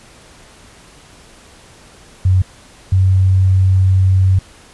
sine tone pair in turn, 93 / 94.3 Hz, F#2 / F#2, +9 / +33 cents, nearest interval unison, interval 24 cents, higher second, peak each -8 dBFS, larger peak neither, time 2.25-2.42 / 2.92-4.39 s, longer second, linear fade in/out 5 ms, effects pink hiss -43 dBFS RMS until 4.73 s + resampled to 24000 Hz

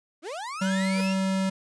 35% pulse linear sweep, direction up, 277.2 to 2888 Hz, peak -31 dBFS, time 0.22-1.16 s, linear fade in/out 50 ms
square tone, 191.2 Hz, G3, 43 cents flat, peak -24 dBFS, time 0.61-1.5 s, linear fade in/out 10 ms
sawtooth tone with exponential growth, 489 Hz, B4, 17 cents flat, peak -28 dBFS, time 0.87-1.01 s, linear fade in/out 5 ms, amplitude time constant 29 ms
effects resampled to 22050 Hz

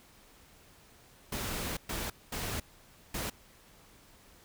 pink noise bursts at uneven times, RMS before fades -36 dBFS, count 4, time 1.32-1.77 / 1.89-2.1 / 2.32-2.6 / 3.14-3.3 s, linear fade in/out 5 ms, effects pink hiss -59 dBFS RMS until 4.44 s

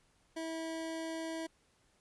25% pulse tone, 324.8 Hz, E4, 26 cents flat, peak -34 dBFS, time 0.36-1.47 s, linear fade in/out 10 ms, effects pink hiss -71 dBFS RMS until 2 s + resampled to 24000 Hz

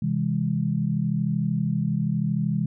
sine chord, C augmented, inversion none, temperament just, 130.81 / 163.52 / 204.4 Hz, C3 / E3 / G#3, 0 / -14 / -27 cents, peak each -27 / -25 / -26 dBFS, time 0.02-2.66 s, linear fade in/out 5 ms, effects none

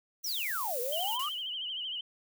violet noise, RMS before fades -37 dBFS, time 0.23-1.19 s, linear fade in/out 50 ms
sine exponential two-way sweep, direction down then up, 6100 to 466.2 to 1254 Hz, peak -33 dBFS, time 0.24-1.29 s, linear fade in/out 5 ms, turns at 0.8 s
sine tone with vibrato, 3028 Hz, F#7, 39 cents sharp, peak -34 dBFS, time 0.92-2.01 s, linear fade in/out 5 ms, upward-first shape triangle, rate 13 Hz, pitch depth 110 cents each way
blue noise with exponential decay, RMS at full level -37 dBFS, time 1.19-1.56 s, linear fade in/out 5 ms, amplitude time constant 79 ms
effects none

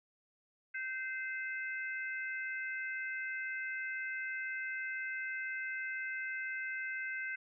harmonic tone, 518 Hz, C5, 17 cents flat, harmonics 3 / 4 / 5, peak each -39 / -41 / -47 dBFS, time 0.74-7.36 s, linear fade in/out 10 ms, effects none

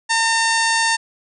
harmonic tone with a mistuned harmonic, 908 Hz, A#5, 46 cents flat, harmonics 1 / 2 / 3 / 4 / 5 / 6 / 7 / 8 / 9 / 10, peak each -20 / -19 / -26 / -28 / -25 / -28 / -29 / -31 / -30 / -31 dBFS, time 0.09-0.97 s, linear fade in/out 20 ms, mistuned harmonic 8, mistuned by -52 cents, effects none

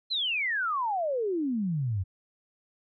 sine exponential sweep, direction down, 4195 to 88.5 Hz, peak -26 dBFS, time 0.1-2.04 s, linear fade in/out 20 ms, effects none

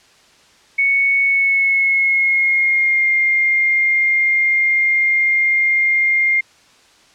sine tone with pitch glide, 2217 to 2116 Hz, C#7 to C7, 0 to +19 cents, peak -12 dBFS, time 0.78-6.41 s, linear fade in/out 10 ms, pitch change -81 cents, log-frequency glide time 1.22-3.09 s, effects white hiss -50 dBFS RMS until 7.14 s + low-pass 6000 Hz 12 dB/octave

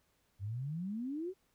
sine exponential sweep, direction up, 93.2 to 392 Hz, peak -36 dBFS, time 0.39-1.34 s, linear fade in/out 50 ms, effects pink hiss -75 dBFS RMS until 1.54 s

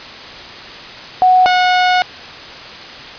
sine / sawtooth tone pair in turn, 739 / 729.7 Hz, F#5 / F#5, -2 / -24 cents, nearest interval unison, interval 22 cents, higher first, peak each -6 dBFS, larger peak neither, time 1.22-1.46 / 1.46-2.02 s, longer second, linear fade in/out 0 ms, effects white hiss -31 dBFS RMS until 3.18 s + resampled to 11025 Hz

